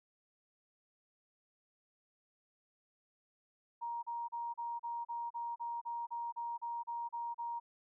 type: tone bursts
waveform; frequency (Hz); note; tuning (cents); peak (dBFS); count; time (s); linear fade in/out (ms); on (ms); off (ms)
sine; 940; A#5; +14; -37; 15; 3.81-7.6; 20; 220; 35
effects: none